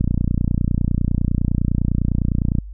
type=click train; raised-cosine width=5 ms; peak=-6 dBFS; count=78; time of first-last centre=0.01-2.585 s; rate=29.9 Hz; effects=added 50 Hz sine -31 dBFS peak until 2.73 s